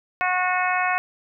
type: harmonic tone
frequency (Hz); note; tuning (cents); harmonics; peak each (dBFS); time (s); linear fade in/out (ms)
365; F#4; -24; 2 / 3 / 4 / 5 / 6 / 7; -24 / -26 / -27 / -28 / -29 / -29; 0.21-0.98; 0
effects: none